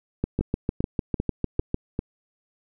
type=two click trains; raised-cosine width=3 ms; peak=-10 / -12 dBFS; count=11 / 5; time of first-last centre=0.24-1.744 / 0.41-1.991 s; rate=6.65 / 2.53 Hz; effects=none